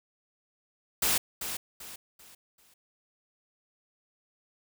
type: noise with echo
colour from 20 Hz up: white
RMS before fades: -26 dBFS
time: 1.02-1.18 s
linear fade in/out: 5 ms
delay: 390 ms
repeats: 4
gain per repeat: -9 dB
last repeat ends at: 2.74 s
effects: none